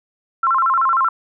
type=tone with vibrato; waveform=sine; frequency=1197 Hz; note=D6; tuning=33 cents sharp; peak=-13 dBFS; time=0.43-1.09 s; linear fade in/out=5 ms; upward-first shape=square; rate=13 Hz; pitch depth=210 cents each way; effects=none